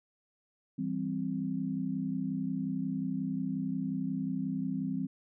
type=chord; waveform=sine; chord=C major; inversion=first; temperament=equal; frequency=164.81 / 196 / 261.6 Hz; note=E3 / G3 / C4; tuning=0 / 0 / 0 cents; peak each=-37 / -35 / -34 dBFS; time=0.78-5.07 s; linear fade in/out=10 ms; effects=none